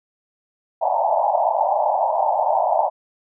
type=band-pass noise; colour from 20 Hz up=white; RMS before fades=-19 dBFS; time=0.81-2.9 s; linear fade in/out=20 ms; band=590 to 930 Hz; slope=96 dB/octave; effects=none

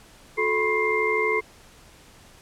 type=tone cluster; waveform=sine; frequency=362 / 434.6 / 996 / 1076 / 2104 Hz; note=F#4 / A4 / B5 / C6 / C7; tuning=-38 / -21 / +14 / +48 / +9 cents; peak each=-31 / -24 / -31 / -30 / -24 dBFS; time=0.37-1.41 s; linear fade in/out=20 ms; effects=pink hiss -51 dBFS RMS until 2.41 s + low-pass 11000 Hz 12 dB/octave

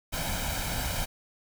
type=noise with comb filter; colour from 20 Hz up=pink; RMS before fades=-31 dBFS; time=0.12-1.06 s; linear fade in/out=20 ms; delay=1.3 ms; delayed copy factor=+0.7; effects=none

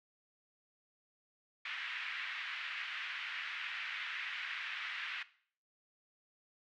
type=band-pass noise; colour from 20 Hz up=pink; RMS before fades=-42 dBFS; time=1.65-5.23 s; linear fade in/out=5 ms; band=1600 to 2900 Hz; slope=24 dB/octave; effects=noise-tail reverb RT60 0.5 s tail -17 dB re dry

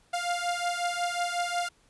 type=beating tone pair; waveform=sawtooth; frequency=698.5 / 704 Hz; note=F5 / F5; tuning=0 / +14 cents; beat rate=5.5 Hz; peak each=-27 dBFS; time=0.13-1.69 s; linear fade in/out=10 ms; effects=pink hiss -64 dBFS RMS until 1.89 s + resampled to 24000 Hz

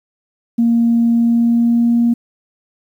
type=tone with pitch glide; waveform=sine; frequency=233.1 to 235.7 Hz; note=A#3 to A#3; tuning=0 to +19 cents; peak=-9 dBFS; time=0.58-2.14 s; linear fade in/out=10 ms; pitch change=+19 cents; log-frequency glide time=1.09-2.02 s; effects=tanh soft clip ceiling -5 dBFS + 8-bit

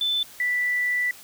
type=tone pair in turn; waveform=sine; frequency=3520 / 1972 Hz; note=A7 / B6; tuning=0 / -3 cents; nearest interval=minor seventh; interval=1003 cents; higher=first; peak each=-21 dBFS; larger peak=neither; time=0.01-0.23 / 0.4-1.11 s; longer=second; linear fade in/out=2 ms; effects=white hiss -46 dBFS RMS until 1.23 s

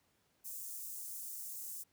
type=high-pass noise; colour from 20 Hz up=white; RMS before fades=-45 dBFS; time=0.44-1.84 s; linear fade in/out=20 ms; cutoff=6900 Hz; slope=24 dB/octave; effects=pink hiss -75 dBFS RMS until 1.92 s + high-pass 80 Hz 12 dB/octave

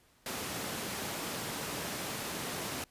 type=high-pass noise; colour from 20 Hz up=pink; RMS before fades=-38 dBFS; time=0.26-2.84 s; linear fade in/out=2 ms; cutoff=140 Hz; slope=12 dB/octave; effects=pink hiss -66 dBFS RMS until 2.9 s + resampled to 32000 Hz

